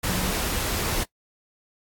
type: tone in noise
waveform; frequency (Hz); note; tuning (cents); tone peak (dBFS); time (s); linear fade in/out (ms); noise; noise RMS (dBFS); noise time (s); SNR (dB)
sine; 185; F#3; 0; -29; 0.08-0.31; 10; pink; -26; 0.03-1.04; -6
effects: noise-tail reverb RT60 0.1 s tail -20 dB re dry + AAC 64 kbps